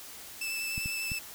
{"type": "tone with vibrato", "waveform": "sawtooth", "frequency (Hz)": 2637, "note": "E7", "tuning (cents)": 0, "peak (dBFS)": -29, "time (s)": [0.41, 1.19], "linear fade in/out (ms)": 5, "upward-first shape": "triangle", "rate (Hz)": 10, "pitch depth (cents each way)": 15}
{"type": "clicks", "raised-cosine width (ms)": 5, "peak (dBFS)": -25, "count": 3, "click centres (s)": [0.779, 0.859, 1.118]}
{"effects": ["white hiss -46 dBFS RMS until 1.34 s"]}